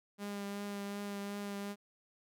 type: tone with vibrato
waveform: sawtooth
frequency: 202 Hz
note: G#3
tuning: 48 cents flat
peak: -35 dBFS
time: 0.18-1.76 s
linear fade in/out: 50 ms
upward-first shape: triangle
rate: 2.7 Hz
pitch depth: 17 cents each way
effects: none